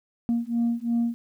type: beating tone pair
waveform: sine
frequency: 233.1 / 236 Hz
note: A#3 / A#3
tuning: 0 / +22 cents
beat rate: 2.9 Hz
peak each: -24 / -24 dBFS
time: 0.29-1.14 s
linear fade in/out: 0 ms
effects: tanh soft clip ceiling -18 dBFS + 10-bit